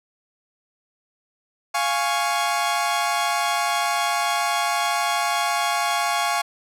sawtooth chord, Db major, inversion first, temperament equal, 698.5 / 830.6 / 1108.7 Hz, F5 / Ab5 / Db6, 0 / 0 / 0 cents, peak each -21 dBFS, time 1.74-6.42 s, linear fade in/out 10 ms, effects low-pass 12000 Hz 12 dB/octave

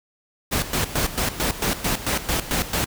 pink noise with tremolo, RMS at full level -22 dBFS, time 0.51-2.86 s, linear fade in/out 20 ms, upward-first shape square, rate 4.5 Hz, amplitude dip 75%, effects none

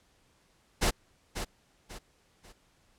pink noise with echo, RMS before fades -25 dBFS, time 0.81-0.91 s, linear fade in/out 20 ms, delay 540 ms, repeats 3, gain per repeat -9 dB, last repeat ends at 2.53 s, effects pink hiss -67 dBFS RMS until 2.98 s + low-pass 10000 Hz 12 dB/octave

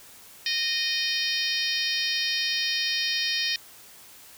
harmonic tone, 617 Hz, D#5, 15 cents flat, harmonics 3 / 4 / 5 / 6 / 7 / 8 / 9, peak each -32 / -32 / -32 / -32 / -32 / -32 / -32 dBFS, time 0.46-3.56 s, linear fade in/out 2 ms, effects white hiss -49 dBFS RMS until 4.37 s

